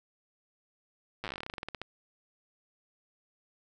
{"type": "slowing click train", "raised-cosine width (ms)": 0.3, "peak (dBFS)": -21, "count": 21, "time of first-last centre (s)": [1.24, 1.816], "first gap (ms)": 8, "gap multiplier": 1.12, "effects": []}